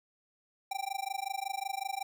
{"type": "tone with amplitude modulation", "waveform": "square", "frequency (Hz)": 784, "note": "G5", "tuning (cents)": 0, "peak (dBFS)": -31, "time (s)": [0.71, 2.03], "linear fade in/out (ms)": 5, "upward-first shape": "sine", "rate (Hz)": 25.4, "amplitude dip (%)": 100, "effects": []}